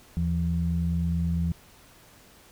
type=tone pair together; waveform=sine; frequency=79.7 / 168.98 Hz; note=D#2 / E3; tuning=+42 / +43 cents; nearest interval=octave + minor second; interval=1301 cents; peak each=-26 / -25 dBFS; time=0.17-1.52 s; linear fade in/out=0 ms; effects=tanh soft clip ceiling -15 dBFS + pink hiss -54 dBFS RMS until 2.51 s